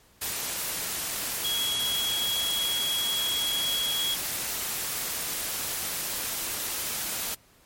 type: tone in noise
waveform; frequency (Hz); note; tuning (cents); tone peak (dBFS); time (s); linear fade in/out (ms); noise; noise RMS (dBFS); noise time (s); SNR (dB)
sine; 3322; G#7; 0; -26; 1.44-4.15; 10; white; -31; 0.21-7.35; +2
effects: pink hiss -59 dBFS RMS until 7.65 s + MP3 64 kbps

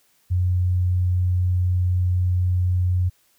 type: tone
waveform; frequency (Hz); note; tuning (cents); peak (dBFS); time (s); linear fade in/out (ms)
sine; 90.4; F#2; -40; -17; 0.3-3.1; 20
effects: white hiss -62 dBFS RMS until 3.38 s

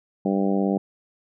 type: harmonic tone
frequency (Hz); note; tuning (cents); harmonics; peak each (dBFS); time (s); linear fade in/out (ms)
98.1; G2; +2; 2 / 3 / 4 / 5 / 6 / 7 / 8; -22 / -26 / -28 / -30 / -32 / -33 / -34; 0.25-0.78; 5
effects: none

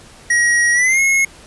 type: tone with pitch glide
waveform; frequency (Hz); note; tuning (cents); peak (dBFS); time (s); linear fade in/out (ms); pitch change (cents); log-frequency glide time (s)
square; 1899 to 2169; A#6 to C#7; +32 to -38; -12; 0.3-1.25; 5; +230; 0.73-1
effects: pink hiss -42 dBFS RMS until 1.46 s + resampled to 24000 Hz

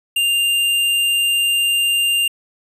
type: tone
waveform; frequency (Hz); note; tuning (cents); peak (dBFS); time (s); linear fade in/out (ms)
square; 2796; F7; +1; -15; 0.16-2.28; 5
effects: resampled to 32000 Hz

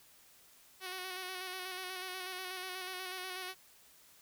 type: tone with vibrato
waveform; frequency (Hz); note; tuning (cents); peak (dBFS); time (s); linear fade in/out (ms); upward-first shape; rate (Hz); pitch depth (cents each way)
5% pulse; 370.3; F#4; +1; -29; 0.8-3.55; 50; square; 8.2; 27
effects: white hiss -62 dBFS RMS until 4.21 s

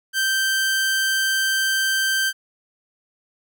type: tone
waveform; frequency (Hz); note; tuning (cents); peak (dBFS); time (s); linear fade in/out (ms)
sawtooth; 1562; G6; -7; -15; 0.13-2.33; 50
effects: none

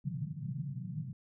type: band-pass noise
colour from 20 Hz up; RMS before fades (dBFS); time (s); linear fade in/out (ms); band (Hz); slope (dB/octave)
white; -39; 0.04-1.13; 5; 120 to 170; 48
effects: none

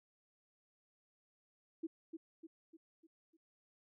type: tone with echo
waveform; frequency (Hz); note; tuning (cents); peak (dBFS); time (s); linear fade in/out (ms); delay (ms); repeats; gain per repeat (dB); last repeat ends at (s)
sine; 326.4; E4; -17; -37; 1.83-1.87; 10; 300; 5; -6; 3.37
effects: none

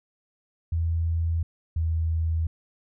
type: tone pair in turn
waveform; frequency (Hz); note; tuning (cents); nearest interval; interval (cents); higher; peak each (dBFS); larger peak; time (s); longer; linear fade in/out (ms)
sine; 82.8 / 81.28; E2 / E2; +8 / -24; unison; 32; first; -22; neither; 0.72-1.43 / 1.76-2.47; neither; 5
effects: none

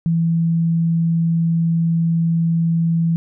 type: tone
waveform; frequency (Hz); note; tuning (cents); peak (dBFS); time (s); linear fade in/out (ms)
sine; 166; E3; +12; -14; 0.06-3.16; 0
effects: none

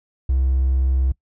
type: tone with hard clipping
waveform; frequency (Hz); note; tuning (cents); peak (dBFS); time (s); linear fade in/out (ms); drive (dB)
triangle; 65.41; C2; 0; -16; 0.29-1.12; 5; 4
effects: noise-tail reverb RT60 0.1 s tail -23 dB re dry

